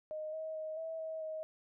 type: tone with pitch steps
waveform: sine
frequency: 619 / 634 / 627 / 648 / 639 / 630 Hz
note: D#5 / D#5 / D#5 / E5 / D#5 / D#5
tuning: -9 / +32 / +13 / -30 / +46 / +21 cents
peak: -38 dBFS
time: 0.11-1.43 s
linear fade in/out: 0 ms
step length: 220 ms
effects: none